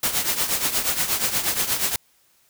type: noise with tremolo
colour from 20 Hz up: white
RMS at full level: -20 dBFS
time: 0.03-1.96 s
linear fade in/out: 2 ms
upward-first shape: triangle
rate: 8.4 Hz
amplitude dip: 75%
effects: white hiss -61 dBFS RMS until 2.49 s